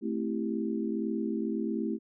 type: chord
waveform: sine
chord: A minor seventh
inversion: none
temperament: equal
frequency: 220 / 261.6 / 329.6 / 392 Hz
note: A3 / C4 / E4 / G4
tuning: 0 / 0 / 0 / 0 cents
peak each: -32 / -36 / -34 / -37 dBFS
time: 0.01-1.99 s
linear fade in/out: 50 ms
effects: none